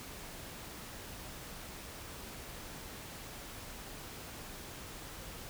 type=silence; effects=pink hiss -47 dBFS RMS until 5.49 s